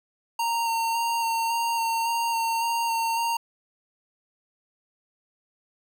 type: tone with vibrato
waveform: square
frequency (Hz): 920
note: A#5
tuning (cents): -23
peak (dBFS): -24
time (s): 0.39-3.37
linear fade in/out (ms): 5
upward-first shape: square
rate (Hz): 1.8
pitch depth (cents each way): 13
effects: none